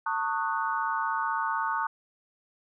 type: chord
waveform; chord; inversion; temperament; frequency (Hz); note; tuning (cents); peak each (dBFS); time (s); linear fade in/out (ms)
sine; D# half-diminished seventh; second; equal with one note detuned; 899 / 1108.7 / 1244.5 / 1480; A5 / C#6 / D#6 / F#6; +37 / 0 / 0 / 0; -30 / -32 / -33 / -33; 0.06-1.87; 5
effects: none